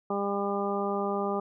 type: harmonic tone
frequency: 200.5 Hz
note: G3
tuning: 39 cents sharp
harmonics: 1 / 2 / 3 / 4 / 5 / 6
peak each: -33 / -31 / -35 / -34 / -40 / -35 dBFS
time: 0.1-1.4 s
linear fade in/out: 5 ms
effects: none